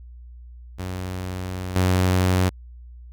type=tone with level steps; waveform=sawtooth; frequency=92.1 Hz; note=F#2; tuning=7 cents flat; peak=-24 / -13 dBFS; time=0.78-2.5 s; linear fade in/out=20 ms; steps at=1.76 s; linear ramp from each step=2 ms; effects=added 60 Hz sine -39 dBFS peak until 3.12 s